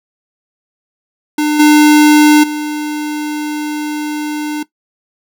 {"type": "tone with level steps", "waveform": "square", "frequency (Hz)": 300, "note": "D4", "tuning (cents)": 37, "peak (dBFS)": [-11, -4, -17], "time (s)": [1.38, 4.63], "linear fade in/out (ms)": 5, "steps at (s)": [1.59, 2.43], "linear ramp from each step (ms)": 10, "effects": ["noise-tail reverb RT60 0.1 s tail -17 dB re dry"]}